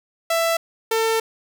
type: tone pair in turn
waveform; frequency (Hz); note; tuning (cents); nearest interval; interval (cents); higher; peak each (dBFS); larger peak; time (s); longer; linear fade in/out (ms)
sawtooth; 664 / 448.7; E5 / A4; +12 / +34; perfect fifth; 678; first; -14; neither; 0.3-0.57 / 0.91-1.2; second; 5
effects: 9-bit